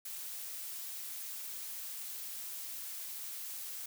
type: noise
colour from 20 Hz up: blue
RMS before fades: -43 dBFS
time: 0.05-3.86 s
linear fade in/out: 5 ms
effects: none

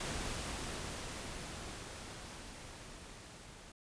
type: noise with level ramp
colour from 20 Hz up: pink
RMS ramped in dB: -39 to -54 dBFS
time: 0-3.72 s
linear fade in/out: 5 ms
effects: resampled to 22050 Hz

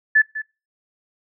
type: tone with echo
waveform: sine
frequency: 1740 Hz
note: A6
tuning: 20 cents flat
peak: -10 dBFS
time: 0.15-0.22 s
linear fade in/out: 10 ms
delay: 200 ms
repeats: 1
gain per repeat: -14 dB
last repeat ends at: 0.42 s
effects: noise-tail reverb RT60 0.3 s tail -23 dB re dry

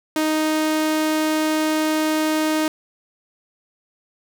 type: tone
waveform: sawtooth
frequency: 311.1 Hz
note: D#4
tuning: in tune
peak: -14 dBFS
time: 0.16-2.68 s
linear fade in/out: 2 ms
effects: none

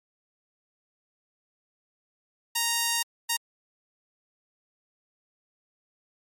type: tone bursts at uneven times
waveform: 5% pulse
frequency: 932.3 Hz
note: A#5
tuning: in tune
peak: -12 dBFS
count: 2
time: 2.55-3.03 / 3.29-3.37 s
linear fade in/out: 10 ms
effects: MP3 96 kbps

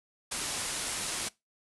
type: low-pass noise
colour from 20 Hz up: white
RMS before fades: -35 dBFS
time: 0.31-1.29 s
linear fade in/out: 10 ms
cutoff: 11000 Hz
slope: 96 dB/octave
effects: noise-tail reverb RT60 0.2 s tail -21 dB re dry

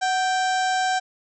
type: harmonic tone with a mistuned harmonic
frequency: 784 Hz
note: G5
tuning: in tune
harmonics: 1 / 2 / 3 / 4 / 5 / 6 / 7 / 8 / 9 / 10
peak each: -21 / -26 / -38 / -36 / -36 / -42 / -36 / -41 / -39 / -40 dBFS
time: 0.01-1 s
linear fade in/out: 20 ms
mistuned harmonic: 1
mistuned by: -87 cents
effects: none

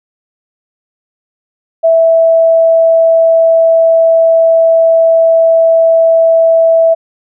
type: tone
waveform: sine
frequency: 657 Hz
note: E5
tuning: 6 cents flat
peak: -4 dBFS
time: 1.83-6.95 s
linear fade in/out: 20 ms
effects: none

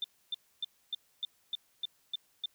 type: tone bursts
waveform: sine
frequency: 3567 Hz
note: A7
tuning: 23 cents sharp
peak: -31 dBFS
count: 9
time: 0.02-2.458 s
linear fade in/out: 2 ms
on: 22 ms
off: 280 ms
effects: white hiss -70 dBFS RMS until 2.54 s

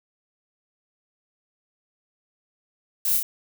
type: noise with echo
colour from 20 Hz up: violet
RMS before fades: -24 dBFS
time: 3.05-3.17 s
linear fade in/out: 2 ms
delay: 30 ms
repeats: 2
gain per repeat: -2 dB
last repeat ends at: 3.23 s
effects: none

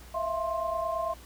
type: tone cluster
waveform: sine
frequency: 652 / 681 / 1055 Hz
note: E5 / F5 / C6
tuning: -19 / -44 / +14 cents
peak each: -32 / -33 / -32 dBFS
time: 0.14-1.14 s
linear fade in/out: 10 ms
effects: added 60 Hz sine -48 dBFS peak until 1.25 s + pink hiss -52 dBFS RMS until 1.25 s

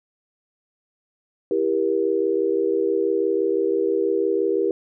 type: chord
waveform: sine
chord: E diminished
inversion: none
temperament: just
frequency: 329.6 / 395.6 / 474.7 Hz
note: E4 / G4 / Bb4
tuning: 0 / +16 / +31 cents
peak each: -25 / -21 / -23 dBFS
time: 1.51-4.71 s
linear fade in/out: 2 ms
effects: none

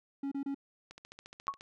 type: tone bursts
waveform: triangle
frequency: 277.2 Hz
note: C#4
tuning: in tune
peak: -31 dBFS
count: 3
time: 0.23-0.546 s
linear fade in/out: 5 ms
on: 86 ms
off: 29 ms
type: click train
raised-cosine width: 0.2 ms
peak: -31 dBFS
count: 11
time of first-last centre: 0.91-1.609 s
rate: 14.3 Hz
type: tone with exponential decay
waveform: sine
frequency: 1108.7 Hz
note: C#6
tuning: in tune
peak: -25 dBFS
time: 1.48-1.57 s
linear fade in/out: 0 ms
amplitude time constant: 19 ms
effects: none

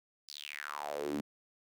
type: tone with high-pass filter sweep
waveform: sawtooth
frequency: 73.42 Hz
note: D2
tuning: in tune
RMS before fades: -40 dBFS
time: 0.28-1.21 s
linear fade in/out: 10 ms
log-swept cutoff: 5100 to 230 Hz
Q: 5.5
effects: none

